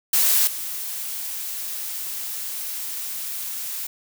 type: noise with level steps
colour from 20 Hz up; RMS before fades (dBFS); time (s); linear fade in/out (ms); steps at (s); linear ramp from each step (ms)
blue; -18 / -30; 0.13-3.87; 5; 0.47; 5
effects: none